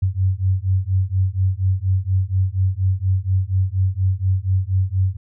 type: beating tone pair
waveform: sine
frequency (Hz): 92.5 / 96.7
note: F#2 / G2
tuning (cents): 0 / -23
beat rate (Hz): 4.2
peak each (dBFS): -19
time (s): 0.02-5.17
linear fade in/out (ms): 10
effects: none